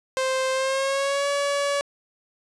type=tone with pitch glide; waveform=sawtooth; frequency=523.3 to 567.4 Hz; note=C5 to C#5; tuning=0 to +40 cents; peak=-18 dBFS; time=0.17-1.81 s; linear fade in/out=0 ms; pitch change=+140 cents; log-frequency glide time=0.52-1.28 s; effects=resampled to 22050 Hz + 8-bit